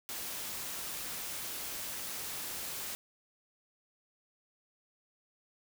white noise, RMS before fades -40 dBFS, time 0.09-2.95 s, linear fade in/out 0 ms, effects none

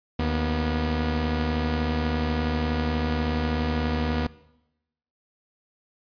sawtooth tone pair together, 76.51 / 241.8 Hz, D#2 / B3, -29 / -36 cents, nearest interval octave + minor sixth, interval 1993 cents, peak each -21 / -23 dBFS, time 0.19-4.27 s, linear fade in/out 5 ms, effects noise-tail reverb RT60 0.9 s tail -20 dB re dry + resampled to 11025 Hz

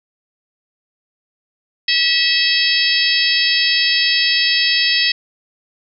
harmonic tone, 649 Hz, E5, 27 cents flat, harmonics 3 / 4 / 5 / 6 / 7 / 8, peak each -20 / -20 / -20 / -20 / -20 / -20 dBFS, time 1.88-5.12 s, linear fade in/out 5 ms, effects none

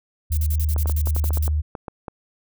sine tone with pitch glide, 76.8 to 75.83 Hz, D#2 to D#2, -22 to -44 cents, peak -18 dBFS, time 0.3-1.62 s, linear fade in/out 20 ms, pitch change -22 cents, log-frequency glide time 0.64-0.74 s
violet noise bursts, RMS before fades -31 dBFS, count 13, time 0.32-1.475 s, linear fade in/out 0 ms, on 51 ms, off 41 ms
clicks, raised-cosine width 1 ms, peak -17 dBFS, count 12, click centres 0.763 / 0.858 / 0.897 / 1.072 / 1.164 / 1.242 / 1.306 / 1.373 / 1.479 / 1.752 / 1.882 / 2.082 s
effects none

